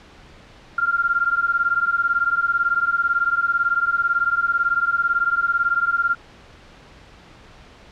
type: beating tone pair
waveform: sine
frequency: 1382 / 1400 Hz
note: F6 / F6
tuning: -19 / +4 cents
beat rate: 18 Hz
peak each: -20 dBFS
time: 0.78-6.15 s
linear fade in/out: 5 ms
effects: pink hiss -46 dBFS RMS until 7.91 s + low-pass 4000 Hz 12 dB/octave